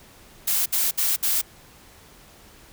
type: noise bursts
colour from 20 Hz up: blue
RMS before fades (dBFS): -22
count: 4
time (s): 0.47-1.416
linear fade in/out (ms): 10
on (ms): 190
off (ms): 62
effects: pink hiss -50 dBFS RMS until 2.72 s